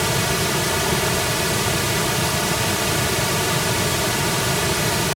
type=noise with comb filter; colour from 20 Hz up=pink; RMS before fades=-19 dBFS; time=0-5.13 s; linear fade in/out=0 ms; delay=3.8 ms; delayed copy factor=-0.7; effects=high-pass 100 Hz 12 dB/octave + low-pass 12000 Hz 12 dB/octave